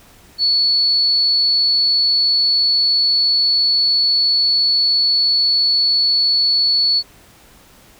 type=tone; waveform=sine; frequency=4423 Hz; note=C#8; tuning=5 cents flat; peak=-12 dBFS; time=0.38-7.03 s; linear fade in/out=50 ms; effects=pink hiss -47 dBFS RMS until 7.99 s